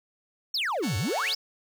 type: exponential two-way sweep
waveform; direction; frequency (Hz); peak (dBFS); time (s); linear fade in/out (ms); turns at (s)
triangle; down then up; 5600 to 87 to 5600; -24; 0.54-1.35; 5; 0.97
type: chord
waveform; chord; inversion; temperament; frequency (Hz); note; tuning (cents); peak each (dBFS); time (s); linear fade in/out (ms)
5% pulse; F# minor; first; just; 444 / 555 / 740; A4 / C#5 / F#5; +16 / +2 / 0; -28; 0.82-1.35; 20
effects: 9-bit